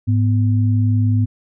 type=tone pair together; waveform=sine; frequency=105.2 / 248.8 Hz; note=G#2 / B3; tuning=+23 / +13 cents; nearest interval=octave + minor third; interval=1490 cents; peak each=-13 / -21 dBFS; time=0.07-1.26 s; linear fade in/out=20 ms; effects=none